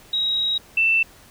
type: tone pair in turn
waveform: sine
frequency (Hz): 3816 / 2669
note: A#7 / E7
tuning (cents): +40 / +21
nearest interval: tritone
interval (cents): 619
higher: first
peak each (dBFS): -19 / -15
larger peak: second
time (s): 0.13-0.58 / 0.77-1.03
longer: first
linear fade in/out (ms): 5
effects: pink hiss -49 dBFS RMS until 1.3 s